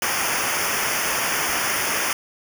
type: noise with comb filter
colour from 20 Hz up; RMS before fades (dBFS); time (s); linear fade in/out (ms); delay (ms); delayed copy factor
pink; -23; 0.02-2.13; 2; 0.25; -0.95
effects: none